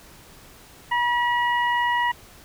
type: harmonic tone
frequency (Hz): 964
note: B5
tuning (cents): -42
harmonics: 1 / 2 / 3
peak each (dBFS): -21 / -24 / -33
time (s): 0.91-2.12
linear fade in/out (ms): 10
effects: pink hiss -48 dBFS RMS until 2.44 s